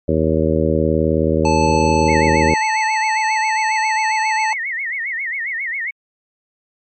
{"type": "harmonic tone", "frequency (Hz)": 79, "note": "D#2", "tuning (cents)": 27, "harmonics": [1, 2, 3, 4, 5, 6, 7], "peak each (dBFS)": [-21, -21, -21, -21, -21, -21, -21], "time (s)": [0.08, 2.54], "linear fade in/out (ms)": 5}
{"type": "tone", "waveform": "square", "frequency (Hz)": 872, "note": "A5", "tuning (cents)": -16, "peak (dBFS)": -17, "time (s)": [1.45, 4.53], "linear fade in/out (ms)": 2}
{"type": "tone with vibrato", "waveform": "sine", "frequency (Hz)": 2001, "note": "B6", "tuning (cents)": 22, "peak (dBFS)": -20, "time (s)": [2.08, 5.91], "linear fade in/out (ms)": 10, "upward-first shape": "sine", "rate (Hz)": 7.4, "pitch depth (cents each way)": 180}
{"effects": ["MP3 32 kbps"]}